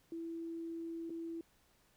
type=tone with dropouts; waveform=sine; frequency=331.6 Hz; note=E4; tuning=10 cents sharp; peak=-40 dBFS; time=0.12-1.41 s; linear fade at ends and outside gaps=2 ms; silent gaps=1.096-1.103 s; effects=pink hiss -71 dBFS RMS until 1.96 s